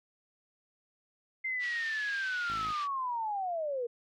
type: linear sweep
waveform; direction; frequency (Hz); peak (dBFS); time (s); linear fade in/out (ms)
sine; down; 2093 to 460.9; -31; 1.44-3.87; 10
type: band-pass noise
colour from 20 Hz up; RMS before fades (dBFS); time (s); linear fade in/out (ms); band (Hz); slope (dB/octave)
white; -45; 1.59-2.88; 50; 1500 to 4200; 24
type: tone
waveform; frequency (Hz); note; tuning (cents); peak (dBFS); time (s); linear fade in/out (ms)
10% pulse; 53.6; A1; -45; -37; 2.48-2.73; 20
effects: none